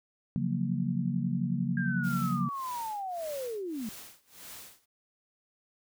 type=chord; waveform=sine; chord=Gb major seventh; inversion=second; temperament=equal with one note detuned; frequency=138.59 / 174.61 / 185.75 / 233.1 Hz; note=Db3 / F3 / Gb3 / Bb3; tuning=0 / 0 / +7 / 0 cents; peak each=-33 dBFS; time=0.36-2.49 s; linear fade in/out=0 ms
type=linear sweep; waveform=sine; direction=down; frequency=1624 to 204 Hz; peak=-33 dBFS; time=1.77-3.89 s; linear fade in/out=2 ms
type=noise with tremolo; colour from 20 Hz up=white; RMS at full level=-45 dBFS; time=2.03-4.86 s; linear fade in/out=20 ms; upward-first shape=sine; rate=1.7 Hz; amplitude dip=95%
effects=none